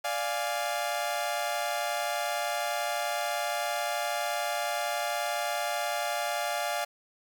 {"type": "chord", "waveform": "sawtooth", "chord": "D diminished", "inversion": "none", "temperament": "equal", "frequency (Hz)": [587.3, 698.5, 830.6], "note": ["D5", "F5", "Ab5"], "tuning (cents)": [0, 0, 0], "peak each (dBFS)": [-30, -28, -31], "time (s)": [0.04, 6.85], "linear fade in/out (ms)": 10, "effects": ["9-bit"]}